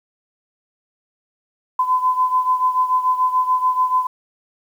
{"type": "beating tone pair", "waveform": "sine", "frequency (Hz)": [1014, 1020.9], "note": ["B5", "C6"], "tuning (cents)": [45, -43], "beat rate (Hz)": 6.9, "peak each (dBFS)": [-16, -21], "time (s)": [1.79, 4.07], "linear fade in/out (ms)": 5, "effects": ["8-bit"]}